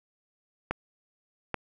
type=clicks; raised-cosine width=0.5 ms; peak=-13 / -14 dBFS; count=2; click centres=0.71 / 1.543 s; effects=none